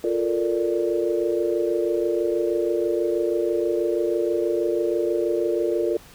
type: chord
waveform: sine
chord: Bb major seventh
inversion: second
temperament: equal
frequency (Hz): 349.2 / 440 / 466.2 / 587.3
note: F4 / A4 / Bb4 / D5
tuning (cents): 0 / 0 / 0 / 0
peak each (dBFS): -23 / -27 / -26 / -28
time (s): 0.04-5.97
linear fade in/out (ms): 2
effects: pink hiss -48 dBFS RMS until 6.14 s